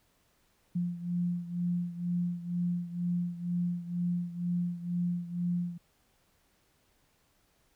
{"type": "beating tone pair", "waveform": "sine", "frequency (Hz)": [174.61, 176.71], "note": ["F3", "F3"], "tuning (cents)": [0, 21], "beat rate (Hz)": 2.1, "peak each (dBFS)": [-31, -35], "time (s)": [0.75, 5.78], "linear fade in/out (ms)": 10, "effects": ["pink hiss -70 dBFS RMS until 7.75 s"]}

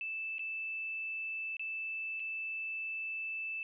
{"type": "tone with dropouts", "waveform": "sine", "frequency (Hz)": 2637, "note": "E7", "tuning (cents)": 0, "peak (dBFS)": -36, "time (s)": [0.01, 3.63], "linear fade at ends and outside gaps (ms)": 1, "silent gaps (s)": [[0.383, 0.393], [1.568, 1.595], [2.197, 2.201]], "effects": []}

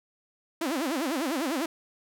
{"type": "tone with vibrato", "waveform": "sawtooth", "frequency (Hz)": 293.7, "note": "D4", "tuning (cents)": 0, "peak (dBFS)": -23, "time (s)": [0.61, 1.66], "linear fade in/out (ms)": 5, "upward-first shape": "sine", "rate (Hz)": 10, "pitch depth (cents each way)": 270, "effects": []}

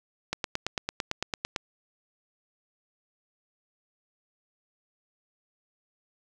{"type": "click train", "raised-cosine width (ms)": 0.2, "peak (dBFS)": -11, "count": 12, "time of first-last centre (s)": [0.33, 1.562], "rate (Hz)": 8.93, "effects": []}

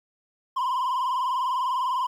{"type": "tone with vibrato", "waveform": "triangle", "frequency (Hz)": 1013, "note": "B5", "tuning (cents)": 44, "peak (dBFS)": -21, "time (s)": [0.56, 2.07], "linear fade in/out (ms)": 10, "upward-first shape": "triangle", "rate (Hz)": 20, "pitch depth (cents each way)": 120, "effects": ["10-bit"]}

